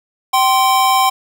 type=tone pair together; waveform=square; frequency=772.5 / 1046.5 Hz; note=G5 / C6; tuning=-26 / 0 cents; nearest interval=perfect fourth; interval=526 cents; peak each=-14 dBFS; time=0.33-1.1 s; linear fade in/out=10 ms; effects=none